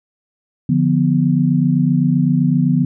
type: chord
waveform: sine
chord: B diminished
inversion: first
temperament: equal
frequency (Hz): 146.83 / 174.61 / 246.9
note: D3 / F3 / B3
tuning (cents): 0 / 0 / 0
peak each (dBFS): -16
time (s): 0.69-2.85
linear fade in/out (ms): 5
effects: none